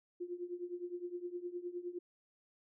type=tone with tremolo; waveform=sine; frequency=353.1 Hz; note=F4; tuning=19 cents sharp; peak=-36 dBFS; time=0.2-1.99 s; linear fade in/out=10 ms; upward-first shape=triangle; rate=9.7 Hz; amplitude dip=90%; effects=none